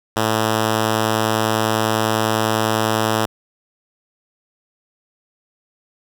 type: tone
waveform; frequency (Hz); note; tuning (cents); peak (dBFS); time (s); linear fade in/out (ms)
5% pulse; 110; A2; 0; -5; 0.16-3.26; 10
effects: none